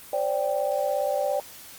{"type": "chord", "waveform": "sine", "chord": "C suspended second", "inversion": "none", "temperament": "equal with one note detuned", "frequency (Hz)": [523.3, 580.6, 784], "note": ["C5", "D5", "G5"], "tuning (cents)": [0, -20, 0], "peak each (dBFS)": [-29, -25, -29], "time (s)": [0.13, 1.4], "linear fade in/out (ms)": 2, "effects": ["white hiss -45 dBFS RMS until 1.78 s", "Opus 24 kbps"]}